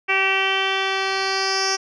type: tone with low-pass filter sweep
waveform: 10% pulse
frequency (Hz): 385.6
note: G4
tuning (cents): -28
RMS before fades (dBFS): -21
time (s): 0.08-1.77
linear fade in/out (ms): 20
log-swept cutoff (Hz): 2500 to 5600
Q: 6.2
effects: none